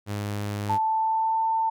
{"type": "tone", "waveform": "sawtooth", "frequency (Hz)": 102.9, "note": "G#2", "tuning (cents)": -16, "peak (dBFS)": -24, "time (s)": [0.06, 0.79], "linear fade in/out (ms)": 50}
{"type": "tone with pitch glide", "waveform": "sine", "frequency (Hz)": [880, 894.3], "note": ["A5", "A5"], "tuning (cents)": [0, 28], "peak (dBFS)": -21, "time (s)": [0.69, 1.7], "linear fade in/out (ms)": 10, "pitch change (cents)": 28, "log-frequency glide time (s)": [0.83, 1.45]}
{"effects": []}